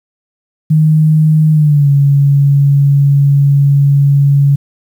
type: tone with pitch glide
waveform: sine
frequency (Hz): 155.4 to 140.87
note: D#3 to C#3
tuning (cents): -2 to +28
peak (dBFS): -5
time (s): 0.7-4.56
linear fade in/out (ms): 10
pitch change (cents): -170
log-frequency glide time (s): 1.52-1.89
effects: 7-bit